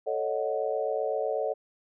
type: chord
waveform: sine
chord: D# half-diminished seventh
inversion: second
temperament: equal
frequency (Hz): 440 / 554.4 / 622.3 / 740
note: A4 / C#5 / D#5 / F#5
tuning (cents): 0 / 0 / 0 / 0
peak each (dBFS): -31 / -31 / -32 / -35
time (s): 0.06-1.54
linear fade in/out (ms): 20
effects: none